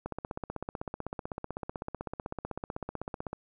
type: click train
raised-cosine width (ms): 1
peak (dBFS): -21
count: 53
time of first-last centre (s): 0.06-3.33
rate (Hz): 15.9
effects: none